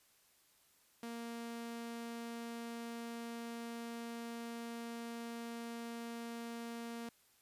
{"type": "tone", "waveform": "sawtooth", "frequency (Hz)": 233.1, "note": "A#3", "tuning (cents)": 0, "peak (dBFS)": -39, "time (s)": [1.03, 7.09], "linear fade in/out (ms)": 2, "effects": ["white hiss -70 dBFS RMS until 7.41 s", "resampled to 32000 Hz"]}